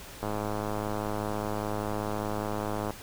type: click train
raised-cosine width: 1 ms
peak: -18 dBFS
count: 282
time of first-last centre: 0.23-2.906 s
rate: 105 Hz
effects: pink hiss -45 dBFS RMS until 3.02 s